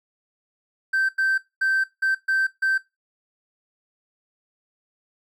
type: tone bursts at uneven times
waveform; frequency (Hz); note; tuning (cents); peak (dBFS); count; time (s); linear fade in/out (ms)
triangle; 1556; G6; -13; -16; 6; 0.93-1.09 / 1.18-1.38 / 1.61-1.84 / 2.02-2.15 / 2.28-2.47 / 2.62-2.78; 10
effects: noise-tail reverb RT60 0.2 s tail -18 dB re dry + tanh soft clip ceiling -13 dBFS